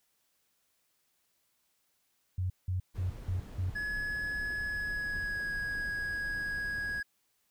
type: tone bursts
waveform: sine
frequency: 91.9 Hz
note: F#2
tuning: 11 cents flat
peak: -29 dBFS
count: 5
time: 2.38-3.7 s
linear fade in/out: 5 ms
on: 120 ms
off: 180 ms
type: noise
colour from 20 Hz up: brown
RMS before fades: -44 dBFS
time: 2.94-7.01 s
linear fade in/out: 20 ms
type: clicks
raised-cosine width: 2 ms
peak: -38 dBFS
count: 6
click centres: 3.186 / 3.684 / 4.319 / 4.431 / 4.506 / 5.166 s
type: tone with pitch glide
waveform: triangle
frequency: 1693 to 1657.2 Hz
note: G#6 to G#6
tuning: +33 to -4 cents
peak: -31 dBFS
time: 3.75-7.03 s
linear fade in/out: 10 ms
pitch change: -37 cents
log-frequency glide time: 4.67-5.51 s
effects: white hiss -75 dBFS RMS until 7.5 s